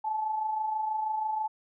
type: tone pair together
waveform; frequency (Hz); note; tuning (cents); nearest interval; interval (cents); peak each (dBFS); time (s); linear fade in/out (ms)
sine; 841.8 / 868; G#5 / A5; +23 / -24; minor second; 53; -38 / -28; 0.04-1.48; 10
effects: none